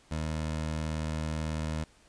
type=tone; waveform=20% pulse; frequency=78.2 Hz; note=D#2; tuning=9 cents sharp; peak=-26 dBFS; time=0.11-1.84 s; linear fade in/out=5 ms; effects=pink hiss -61 dBFS RMS until 2.08 s + resampled to 22050 Hz